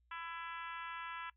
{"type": "harmonic tone", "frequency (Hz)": 333.7, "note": "E4", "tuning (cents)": 21, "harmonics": [3, 4, 5, 6, 7, 8, 9, 10], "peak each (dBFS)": [-48, -47, -49, -54, -56, -54, -59, -60], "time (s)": [0.11, 1.3], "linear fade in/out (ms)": 5, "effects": ["noise-tail reverb RT60 0.1 s tail -19 dB re dry", "added 60 Hz sine -70 dBFS peak until 1.36 s"]}